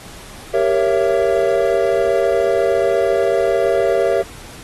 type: chord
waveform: triangle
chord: G diminished seventh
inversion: none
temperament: equal with one note detuned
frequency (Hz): 392 / 466.2 / 554.4 / 668.8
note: G4 / Bb4 / Db5 / Fb5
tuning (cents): 0 / 0 / 0 / +25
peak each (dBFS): -17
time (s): 0.53-4.23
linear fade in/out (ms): 20
effects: pink hiss -38 dBFS RMS until 4.63 s + AAC 32 kbps